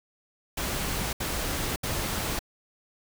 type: noise bursts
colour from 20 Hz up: pink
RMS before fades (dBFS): -30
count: 3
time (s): 0.57-2.392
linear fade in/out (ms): 5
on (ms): 560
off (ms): 71
effects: none